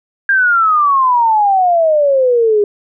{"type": "exponential sweep", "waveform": "sine", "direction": "down", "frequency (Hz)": [1616, 405.2], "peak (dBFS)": -8, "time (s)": [0.29, 2.64], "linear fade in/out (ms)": 2, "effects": []}